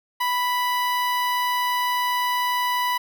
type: tone with notch filter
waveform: sawtooth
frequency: 987.8 Hz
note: B5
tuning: in tune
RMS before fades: -23 dBFS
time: 0.2-2.98 s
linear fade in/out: 10 ms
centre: 7300 Hz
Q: 1
effects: none